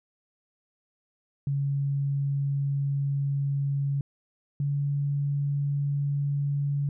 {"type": "tone pair in turn", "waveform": "sine", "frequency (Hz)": [140, 142.2], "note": ["C#3", "C#3"], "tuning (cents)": [18, 45], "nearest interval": "unison", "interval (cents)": 27, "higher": "second", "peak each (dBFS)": -24, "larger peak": "neither", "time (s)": [[1.47, 4.01], [4.6, 6.89]], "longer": "first", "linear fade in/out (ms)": 2, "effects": []}